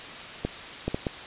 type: clicks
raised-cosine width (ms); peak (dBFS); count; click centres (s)
2; -13; 4; 0.45 / 0.88 / 0.945 / 1.068
effects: white hiss -39 dBFS RMS until 1.26 s + resampled to 8000 Hz